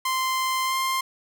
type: tone with pitch glide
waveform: sawtooth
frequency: 1042 to 1053.5 Hz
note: C6 to C6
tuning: -7 to +12 cents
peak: -19 dBFS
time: 0.05-1.01 s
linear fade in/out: 5 ms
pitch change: +19 cents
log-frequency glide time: 0.64-0.74 s
effects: none